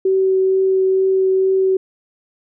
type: tone with vibrato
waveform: sine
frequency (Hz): 380.2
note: F#4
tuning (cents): +47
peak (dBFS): -12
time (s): 0.05-1.77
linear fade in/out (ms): 5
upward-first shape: triangle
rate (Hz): 2.2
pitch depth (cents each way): 9
effects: none